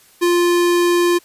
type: tone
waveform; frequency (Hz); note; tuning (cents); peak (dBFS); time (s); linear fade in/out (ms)
square; 349.1; F4; -1; -13; 0.21-1.19; 20
effects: white hiss -50 dBFS RMS until 1.24 s + resampled to 32000 Hz